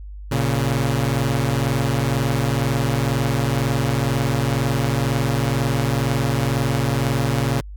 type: tone pair together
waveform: sawtooth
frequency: 116.54 / 138.59 Hz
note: A#2 / C#3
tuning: 0 / 0 cents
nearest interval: minor third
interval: 300 cents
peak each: -17 dBFS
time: 0.31-7.61 s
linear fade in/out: 10 ms
effects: added 50 Hz sine -32 dBFS peak until 7.76 s